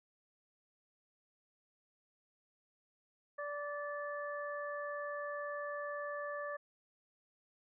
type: harmonic tone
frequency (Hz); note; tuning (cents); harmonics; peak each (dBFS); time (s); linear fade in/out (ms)
582; D5; -16; 1 / 2 / 3; -41 / -44 / -45; 3.38-6.57; 10
effects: none